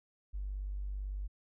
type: tone with tanh clipping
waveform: triangle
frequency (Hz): 48.98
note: G1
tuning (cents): -1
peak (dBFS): -35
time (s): 0.33-1.28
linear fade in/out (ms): 20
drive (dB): 2
effects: none